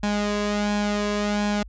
sawtooth tone with flanger, 206.9 Hz, G#3, 6 cents flat, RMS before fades -24 dBFS, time 0.03-1.63 s, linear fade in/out 5 ms, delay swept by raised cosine 1.2 to 1.81 ms, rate 1.4 Hz, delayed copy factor +0.55, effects added 50 Hz sine -39 dBFS peak until 1.68 s + resampled to 16000 Hz

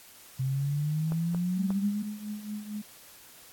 sine exponential sweep, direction up, 130 to 212.1 Hz, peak -26 dBFS, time 0.39-2.03 s, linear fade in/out 10 ms
clicks, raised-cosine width 1 ms, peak -25 dBFS, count 3, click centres 1.121 / 1.347 / 1.705 s
sine tone with tremolo, 210 Hz, G#3, 19 cents sharp, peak -31 dBFS, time 1.57-2.82 s, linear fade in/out 10 ms, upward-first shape triangle, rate 4.4 Hz, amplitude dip 75%
effects white hiss -52 dBFS RMS until 3.52 s + AAC 64 kbps

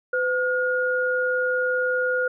sine tone pair together, 505.9 / 1431 Hz, B4 / F6, +42 / +42 cents, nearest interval octave + tritone, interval 1800 cents, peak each -23 dBFS, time 0.13-2.28 s, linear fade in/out 5 ms, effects none

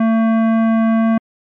sine tone with hard clipping, 224.8 Hz, A3, 37 cents sharp, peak -13 dBFS, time 0-1.18 s, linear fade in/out 5 ms, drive 16 dB, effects low-pass 2000 Hz 12 dB/octave + MP3 48 kbps

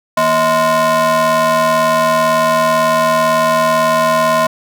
square ring-modulated tone, 200 Hz, G3, 35 cents sharp, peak -8 dBFS, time 0.17-4.47 s, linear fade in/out 5 ms, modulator 839 Hz, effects none

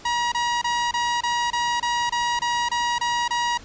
sawtooth tone bursts, 956 Hz, A#5, 43 cents sharp, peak -17 dBFS, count 12, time 0.05-3.576 s, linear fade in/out 5 ms, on 270 ms, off 26 ms, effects pink hiss -45 dBFS RMS until 3.64 s + resampled to 16000 Hz

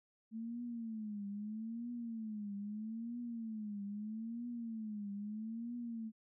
sine tone with vibrato, 220 Hz, A3, in tune, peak -40 dBFS, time 0.31-6.12 s, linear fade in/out 50 ms, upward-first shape triangle, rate 0.78 Hz, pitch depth 170 cents each way, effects none

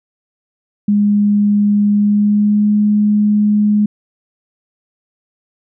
sine tone with pitch glide, 205.8 to 208.9 Hz, G#3 to G#3, -16 to +10 cents, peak -9 dBFS, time 0.88-3.86 s, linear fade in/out 5 ms, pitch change +26 cents, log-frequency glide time 1.92-2.7 s, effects none

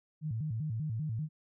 sine tone with vibrato, 131.3 Hz, C3, 6 cents sharp, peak -32 dBFS, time 0.21-1.29 s, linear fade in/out 50 ms, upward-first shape square, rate 5.1 Hz, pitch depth 280 cents each way, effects none

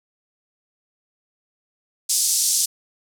pink band-pass noise, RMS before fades -20 dBFS, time 2.09-2.66 s, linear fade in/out 10 ms, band 5300 to 11000 Hz, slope 24 dB/octave, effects none

